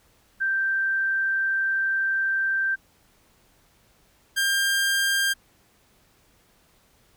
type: tone pair in turn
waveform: sine / sawtooth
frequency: 1568 / 1597.3 Hz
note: G6 / G6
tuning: 0 / +32 cents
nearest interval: unison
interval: 32 cents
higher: second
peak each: -21 / -17 dBFS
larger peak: second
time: 0.4-2.76 / 4.36-5.34 s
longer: first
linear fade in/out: 20 ms
effects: pink hiss -61 dBFS RMS until 7.16 s